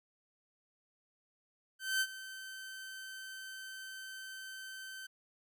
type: tone with ADSR envelope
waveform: sawtooth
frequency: 1542 Hz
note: G6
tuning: 29 cents flat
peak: -25 dBFS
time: 1.79-5.07 s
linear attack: 220 ms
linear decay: 53 ms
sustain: -16 dB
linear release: 10 ms
effects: none